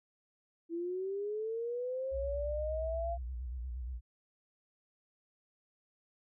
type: linear sweep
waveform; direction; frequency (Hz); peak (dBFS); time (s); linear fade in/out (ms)
sine; up; 329.6 to 691; -34; 0.69-3.18; 50
type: tone with vibrato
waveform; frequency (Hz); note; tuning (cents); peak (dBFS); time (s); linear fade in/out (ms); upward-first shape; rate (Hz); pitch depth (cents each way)
sine; 61.74; B1; 0; -37; 2.11-4.01; 50; square; 8.5; 87
effects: none